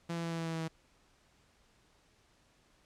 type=tone with pitch steps; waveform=sawtooth; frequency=169 / 167.93 / 166.87 / 165.81 / 164.76 / 163.72 / 162.68 / 161.65 Hz; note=E3 / E3 / E3 / E3 / E3 / E3 / E3 / E3; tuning=+43 / +32 / +21 / +10 / -1 / -12 / -23 / -34 cents; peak=-31 dBFS; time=0.09-0.682 s; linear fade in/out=10 ms; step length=74 ms; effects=pink hiss -68 dBFS RMS until 2.85 s + low-pass 8000 Hz 12 dB/octave